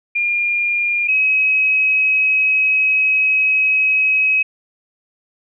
sine tone pair in turn, 2410 / 2548 Hz, D7 / D#7, +44 / +41 cents, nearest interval minor second, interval 97 cents, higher second, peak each -15 / -12 dBFS, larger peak second, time 0.15-1.08 / 1.08-4.43 s, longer second, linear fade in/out 10 ms, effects none

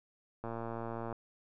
click train, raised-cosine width 1 ms, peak -26 dBFS, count 80, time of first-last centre 0.44-1.127 s, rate 115 Hz, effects none

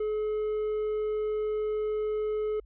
triangle tone, 426.7 Hz, G#4, 47 cents sharp, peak -25 dBFS, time 0-2.6 s, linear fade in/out 5 ms, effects added 50 Hz sine -51 dBFS peak until 2.65 s + resampled to 8000 Hz

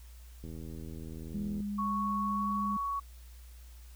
click train, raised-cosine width 3 ms, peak -32 dBFS, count 95, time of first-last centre 0.44-1.605 s, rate 80.7 Hz
sine tone, 204.3 Hz, G#3, 28 cents flat, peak -33 dBFS, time 1.34-2.77 s, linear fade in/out 5 ms
sine tone with pitch glide, 1108.7 to 1118.3 Hz, C#6 to C#6, 0 to +15 cents, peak -31 dBFS, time 1.78-3 s, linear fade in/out 10 ms, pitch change +15 cents, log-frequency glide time 2.29-2.48 s
effects added 60 Hz sine -48 dBFS peak until 3.95 s + white hiss -61 dBFS RMS until 3.95 s

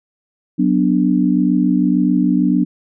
sine chord, B minor, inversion second, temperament equal, 185 / 246.9 / 293.7 Hz, F#3 / B3 / D4, 0 / 0 / 0 cents, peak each -16 dBFS, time 0.58-2.65 s, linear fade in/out 20 ms, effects none

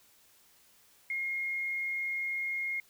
sine tone, 2143 Hz, C7, 41 cents sharp, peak -31 dBFS, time 1.1-2.8 s, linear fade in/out 2 ms, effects white hiss -63 dBFS RMS until 2.89 s

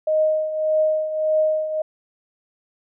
sine tone with tremolo, 622.3 Hz, D#5, in tune, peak -14 dBFS, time 0.07-1.82 s, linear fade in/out 5 ms, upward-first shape triangle, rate 1.7 Hz, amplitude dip 70%, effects none

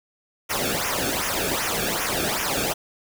pink noise with flanger, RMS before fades -25 dBFS, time 0.49-2.74 s, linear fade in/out 20 ms, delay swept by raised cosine 0.23 to 1.03 ms, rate 2.6 Hz, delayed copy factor -0.8, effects none

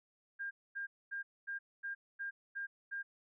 sine tone bursts, 1605 Hz, G6, 40 cents sharp, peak -38 dBFS, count 8, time 0.39-3.03 s, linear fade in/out 20 ms, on 120 ms, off 240 ms, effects none

